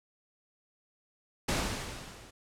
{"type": "noise with level ramp", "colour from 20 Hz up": "pink", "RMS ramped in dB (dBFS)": [-28, -53], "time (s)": [1.48, 2.31], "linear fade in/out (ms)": 10, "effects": ["low-pass 9000 Hz 12 dB/octave"]}